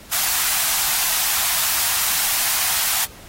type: high-pass noise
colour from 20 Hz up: white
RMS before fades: -20 dBFS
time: 0.11-3.06 s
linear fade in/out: 20 ms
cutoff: 650 Hz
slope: 96 dB/octave
effects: pink hiss -43 dBFS RMS until 3.28 s + AAC 48 kbps